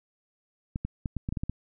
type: clicks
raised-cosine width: 5 ms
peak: -18 dBFS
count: 9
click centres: 0.759 / 0.85 / 1.058 / 1.167 / 1.289 / 1.325 / 1.372 / 1.435 / 1.496 s
effects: none